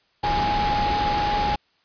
sine tone in noise, 829 Hz, G#5, 3 cents flat, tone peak -21 dBFS, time 0.23-1.56 s, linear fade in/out 10 ms, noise pink, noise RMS -26 dBFS, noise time 0.23-1.56 s, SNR +2 dB, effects white hiss -64 dBFS RMS until 1.84 s + resampled to 11025 Hz

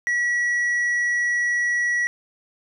sine tone with tanh clipping, 1931 Hz, B6, 39 cents flat, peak -20 dBFS, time 0.07-2.07 s, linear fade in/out 0 ms, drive 4 dB, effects none

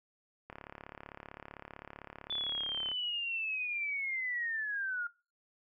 click train, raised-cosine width 0.5 ms, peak -30 dBFS, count 87, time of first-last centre 0.5-2.916 s, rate 35.6 Hz
sine linear sweep, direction down, 3486 to 1403 Hz, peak -33 dBFS, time 2.3-5.07 s, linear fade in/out 5 ms
effects noise-tail reverb RT60 0.3 s tail -20 dB re dry

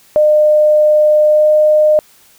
sine tone with pitch glide, 606 to 610.2 Hz, D#5 to D#5, -46 to -34 cents, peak -6 dBFS, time 0.16-1.99 s, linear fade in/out 0 ms, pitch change +12 cents, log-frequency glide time 1.28-1.49 s, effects white hiss -47 dBFS RMS until 2.38 s

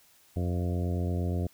harmonic tone with a mistuned harmonic, 88.6 Hz, F2, 25 cents sharp, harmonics 1 / 2 / 3 / 4 / 5 / 6 / 7 / 8, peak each -28 / -34 / -38 / -40 / -42 / -44 / -45 / -46 dBFS, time 0.36-1.47 s, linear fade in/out 5 ms, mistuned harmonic 8, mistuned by -31 cents, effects white hiss -61 dBFS RMS until 1.53 s

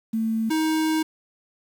sine / square tone pair in turn, 223 / 315.4 Hz, A3 / D#4, +23 / +24 cents, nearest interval tritone, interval 601 cents, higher second, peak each -21 dBFS, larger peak neither, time 0.13-0.5 / 0.5-1.03 s, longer second, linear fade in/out 10 ms, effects 8-bit

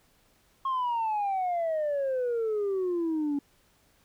sine exponential sweep, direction down, 1084 to 280.4 Hz, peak -24 dBFS, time 0.65-3.39 s, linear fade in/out 5 ms, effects tanh soft clip ceiling -24 dBFS + pink hiss -65 dBFS RMS until 4.04 s

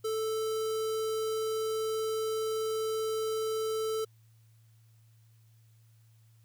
square tone with notch filter, 439.5 Hz, A4, 2 cents flat, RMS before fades -32 dBFS, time 0.04-4.05 s, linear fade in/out 10 ms, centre 2100 Hz, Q 1.7, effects added 112 Hz sine -58 dBFS peak until 6.44 s + white hiss -72 dBFS RMS until 6.44 s

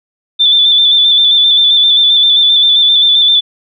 sine tone with vibrato, 3520 Hz, A7, in tune, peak -5 dBFS, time 0.39-3.41 s, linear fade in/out 20 ms, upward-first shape square, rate 7.6 Hz, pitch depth 27 cents each way, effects none

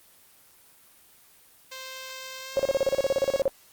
5% pulse tone with pitch glide, 523.3 to 551.5 Hz, C5 to C#5, 0 to -9 cents, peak -26 dBFS, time 1.71-3.42 s, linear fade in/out 10 ms, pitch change +91 cents, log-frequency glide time 2.39-2.97 s
sine tone bursts, 544 Hz, C#5, 33 cents flat, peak -19 dBFS, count 16, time 2.57-3.479 s, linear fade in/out 0 ms, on 24 ms, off 35 ms
effects white hiss -56 dBFS RMS until 3.72 s + Opus 24 kbps

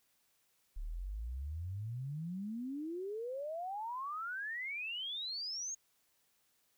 sine exponential sweep, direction up, 34.53 to 6680 Hz, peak -38 dBFS, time 0.76-5.75 s, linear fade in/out 10 ms, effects white hiss -75 dBFS RMS until 6.77 s

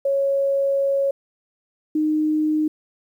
sine tone pair in turn, 552 / 307.7 Hz, C#5 / D#4, -7 / -19 cents, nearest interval minor seventh, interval 1012 cents, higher first, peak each -17 dBFS, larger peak neither, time 0.05-1.11 / 1.95-2.68 s, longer first, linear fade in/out 5 ms, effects 9-bit

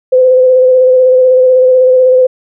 sine tone with vibrato, 511 Hz, C5, 41 cents flat, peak -3 dBFS, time 0.12-2.27 s, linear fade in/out 10 ms, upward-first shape square, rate 16 Hz, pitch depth 18 cents each way, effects none

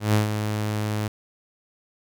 sawtooth tone with ADSR envelope, 106.2 Hz, G#2, 39 cents sharp, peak -12 dBFS, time 0-1.08 s, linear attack 140 ms, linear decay 130 ms, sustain -8 dB, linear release 4 ms, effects none

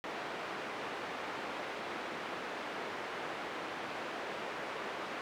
pink band-pass noise, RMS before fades -41 dBFS, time 0.04-5.21 s, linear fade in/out 0 ms, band 380 to 2300 Hz, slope 12 dB/octave, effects none

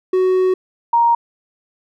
triangle / sine tone pair in turn, 371.7 / 936.6 Hz, F#4 / A#5, +8 / +8 cents, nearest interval octave + major third, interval 1600 cents, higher second, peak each -10 dBFS, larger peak neither, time 0.13-0.54 / 0.93-1.15 s, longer first, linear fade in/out 5 ms, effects none

